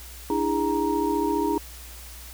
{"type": "tone cluster", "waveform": "sine", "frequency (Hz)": [295.5, 330.2, 410.4, 937], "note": ["D4", "E4", "G#4", "A#5"], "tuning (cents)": [11, 3, -21, 9], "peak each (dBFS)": -27, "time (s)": [0.3, 1.58], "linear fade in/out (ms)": 2, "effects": ["added 60 Hz sine -42 dBFS peak until 2.33 s", "white hiss -44 dBFS RMS until 2.33 s"]}